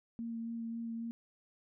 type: tone with vibrato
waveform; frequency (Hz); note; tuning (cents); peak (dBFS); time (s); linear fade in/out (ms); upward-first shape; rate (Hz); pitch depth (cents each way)
sine; 230; A#3; -23; -37; 0.19-1.11; 0; sine; 3.7; 12
effects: none